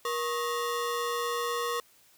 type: ring-modulated tone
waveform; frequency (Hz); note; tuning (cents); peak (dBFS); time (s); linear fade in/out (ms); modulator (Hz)
35% pulse; 784; G5; 0; -24; 0.05-1.8; 2; 308
effects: white hiss -61 dBFS RMS until 2.17 s